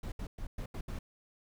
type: noise bursts at uneven times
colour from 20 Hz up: brown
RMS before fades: -39 dBFS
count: 6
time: 0.03-0.12 / 0.19-0.27 / 0.38-0.47 / 0.58-0.66 / 0.74-0.81 / 0.88-0.99 s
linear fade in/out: 5 ms
effects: none